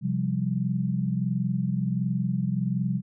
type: chord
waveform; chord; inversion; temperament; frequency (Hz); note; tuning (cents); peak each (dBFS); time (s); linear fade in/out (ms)
sine; C suspended fourth; none; equal; 130.81 / 174.61 / 196; C3 / F3 / G3; 0 / 0 / 0; -28 / -28 / -28; 0.01-3.02; 50
effects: none